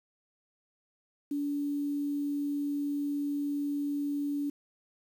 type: tone with quantisation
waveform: sine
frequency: 287.8 Hz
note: D4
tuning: 35 cents flat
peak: -29 dBFS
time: 1.31-4.5 s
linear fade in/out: 5 ms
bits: 9
effects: none

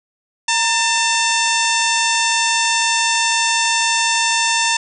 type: harmonic tone with a mistuned harmonic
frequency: 894 Hz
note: A5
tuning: 27 cents sharp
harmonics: 1 / 2 / 3 / 4 / 5 / 6 / 7 / 8 / 9 / 10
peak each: -20 / -22 / -21 / -23 / -28 / -24 / -25 / -25 / -29 / -32 dBFS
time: 0.48-4.77 s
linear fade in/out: 5 ms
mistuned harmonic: 1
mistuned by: +68 cents
effects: none

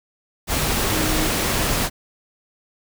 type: tone in noise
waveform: sine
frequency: 312.3 Hz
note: D#4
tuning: 7 cents sharp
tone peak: -25 dBFS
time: 0.9-1.3 s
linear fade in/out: 50 ms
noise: pink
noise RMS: -21 dBFS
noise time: 0.47-1.9 s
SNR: -7 dB
effects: none

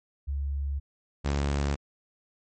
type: tone pair in turn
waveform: sine / sawtooth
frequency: 70 / 70.85 Hz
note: C#2 / C#2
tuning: +18 / +38 cents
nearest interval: unison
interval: 20 cents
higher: second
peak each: -27 / -21 dBFS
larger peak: second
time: 0.27-0.8 / 1.24-1.76 s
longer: first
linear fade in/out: 20 ms
effects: MP3 32 kbps

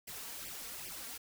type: noise with flanger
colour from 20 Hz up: white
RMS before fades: -45 dBFS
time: 0.07-1.18 s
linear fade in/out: 10 ms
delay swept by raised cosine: 0.37 to 4.47 ms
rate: 2.5 Hz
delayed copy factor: +0.95
effects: none

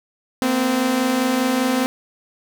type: tone pair together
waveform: sawtooth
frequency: 233.1 / 258.1 Hz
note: A#3 / C4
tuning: 0 / -23 cents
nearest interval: major second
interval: 177 cents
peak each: -20 / -14 dBFS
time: 0.42-1.86 s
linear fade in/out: 0 ms
effects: none

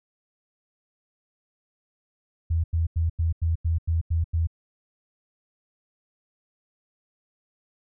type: tone bursts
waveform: sine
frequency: 82.41 Hz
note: E2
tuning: in tune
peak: -20 dBFS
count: 9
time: 2.5-4.472 s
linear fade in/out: 10 ms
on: 140 ms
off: 89 ms
effects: none

